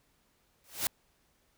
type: noise with exponential growth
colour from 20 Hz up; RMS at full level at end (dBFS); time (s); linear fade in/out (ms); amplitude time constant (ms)
white; -26; 0.64-0.87; 1; 48
effects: pink hiss -71 dBFS RMS until 1.57 s